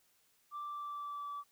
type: tone with pitch glide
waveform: sine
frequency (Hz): 1174.7 to 1153.2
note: D6 to D6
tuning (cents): 0 to -32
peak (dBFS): -38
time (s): 0.51-1.44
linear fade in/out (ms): 50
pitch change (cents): -32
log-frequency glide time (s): 0.65-1.33
effects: tanh soft clip ceiling -37 dBFS + white hiss -72 dBFS RMS until 1.51 s